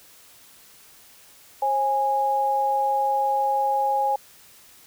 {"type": "tone pair together", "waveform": "sine", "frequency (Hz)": [536.9, 826], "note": ["C5", "G#5"], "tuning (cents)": [45, -10], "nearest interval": "perfect fifth", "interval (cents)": 745, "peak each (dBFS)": [-27, -20], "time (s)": [1.62, 4.16], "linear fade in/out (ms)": 5, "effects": ["white hiss -51 dBFS RMS until 4.86 s"]}